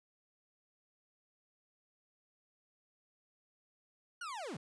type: linear sweep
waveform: 40% pulse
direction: down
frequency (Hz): 1484 to 110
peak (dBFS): -40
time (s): 4.21-4.57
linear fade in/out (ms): 5
effects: resampled to 22050 Hz + 13-bit